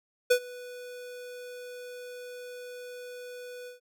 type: tone with ADSR envelope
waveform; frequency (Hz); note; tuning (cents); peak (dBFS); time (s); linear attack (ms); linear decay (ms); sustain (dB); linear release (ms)
square; 493.9; B4; 0; -18; 0.3-3.8; 12; 77; -23; 130
effects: none